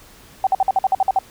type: tone bursts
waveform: sine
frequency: 768 Hz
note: G5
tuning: 36 cents flat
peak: -12 dBFS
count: 10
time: 0.44-1.189 s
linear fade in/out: 2 ms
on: 29 ms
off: 51 ms
effects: pink hiss -46 dBFS RMS until 1.3 s